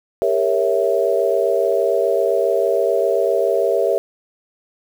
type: chord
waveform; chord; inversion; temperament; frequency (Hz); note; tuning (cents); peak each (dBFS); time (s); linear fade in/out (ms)
sine; G diminished seventh; none; equal with one note detuned; 399.1 / 466.2 / 554.4 / 659.3; G4 / Bb4 / Db5 / Fb5; +31 / 0 / 0 / 0; -20; 0.22-3.98; 0
effects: 7-bit